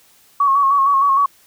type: tone with vibrato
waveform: sine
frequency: 1108.7 Hz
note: C#6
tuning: in tune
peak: -11 dBFS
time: 0.4-1.26 s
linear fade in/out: 5 ms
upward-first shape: square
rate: 6.5 Hz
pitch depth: 38 cents each way
effects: white hiss -52 dBFS RMS until 1.46 s